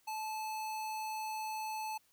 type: tone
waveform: square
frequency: 869 Hz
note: A5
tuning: 22 cents flat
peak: -38 dBFS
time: 0.07-1.98 s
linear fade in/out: 10 ms
effects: white hiss -71 dBFS RMS until 2.12 s